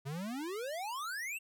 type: exponential sweep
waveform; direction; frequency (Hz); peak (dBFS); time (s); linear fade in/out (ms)
square; up; 131 to 2794; -38; 0.05-1.39; 20
effects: none